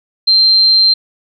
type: tone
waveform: sine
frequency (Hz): 4148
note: C8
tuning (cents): -16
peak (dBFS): -6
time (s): 0.27-0.94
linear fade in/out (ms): 10
effects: none